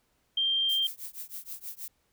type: tone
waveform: sine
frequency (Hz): 3173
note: G7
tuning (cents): +20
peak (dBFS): -24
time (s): 0.37-0.87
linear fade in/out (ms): 5
type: noise with tremolo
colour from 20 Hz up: violet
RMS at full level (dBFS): -37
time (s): 0.69-1.88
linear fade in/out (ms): 2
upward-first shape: triangle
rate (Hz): 6.3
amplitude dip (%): 100
effects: pink hiss -72 dBFS RMS until 2.12 s